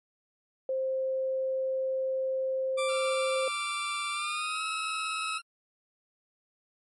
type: tone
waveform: sine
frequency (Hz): 526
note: C5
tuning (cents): +9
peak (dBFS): -27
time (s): 0.69-3.48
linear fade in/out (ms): 2
type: tone with pitch glide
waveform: 20% pulse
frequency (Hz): 1174.7 to 1288.4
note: D6 to E6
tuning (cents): 0 to -40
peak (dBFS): -26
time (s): 2.77-5.39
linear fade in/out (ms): 20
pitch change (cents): +160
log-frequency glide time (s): 4.12-4.65
type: tone with vibrato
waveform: 20% pulse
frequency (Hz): 1368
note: F6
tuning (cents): -36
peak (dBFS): -35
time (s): 2.88-5.42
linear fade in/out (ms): 20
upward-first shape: sine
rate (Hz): 18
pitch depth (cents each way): 25
effects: MP3 48 kbps